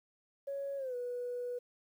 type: tone with pitch glide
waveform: sine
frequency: 556 to 489.7 Hz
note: C#5 to B4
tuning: +5 to -15 cents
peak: -35 dBFS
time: 0.47-1.59 s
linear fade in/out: 10 ms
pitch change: -220 cents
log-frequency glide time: 0.77-0.95 s
effects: tanh soft clip ceiling -31 dBFS + 11-bit